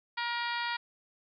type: harmonic tone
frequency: 473.9 Hz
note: A#4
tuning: 28 cents sharp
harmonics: 2 / 3 / 4 / 5 / 6 / 7 / 8 / 9 / 10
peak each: -35 / -38 / -37 / -41 / -46 / -43 / -45 / -46 / -46 dBFS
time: 0.17-0.77 s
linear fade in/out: 10 ms
effects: none